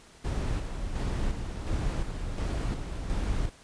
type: noise with tremolo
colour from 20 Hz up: brown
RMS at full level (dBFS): -29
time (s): 0.24-3.5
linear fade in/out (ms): 10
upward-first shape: square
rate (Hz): 1.4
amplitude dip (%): 45
effects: pink hiss -54 dBFS RMS until 3.63 s + resampled to 22050 Hz